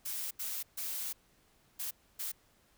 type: noise bursts at uneven times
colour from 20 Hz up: blue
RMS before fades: -38 dBFS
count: 5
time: 0.05-0.31 / 0.39-0.63 / 0.77-1.13 / 1.79-1.91 / 2.19-2.32 s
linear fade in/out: 10 ms
effects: pink hiss -68 dBFS RMS until 2.77 s